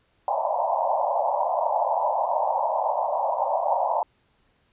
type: band-pass noise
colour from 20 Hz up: white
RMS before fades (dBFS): -24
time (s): 0.28-4.03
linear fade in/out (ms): 2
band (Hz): 560 to 980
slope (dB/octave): 96
effects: pink hiss -66 dBFS RMS until 4.72 s + resampled to 8000 Hz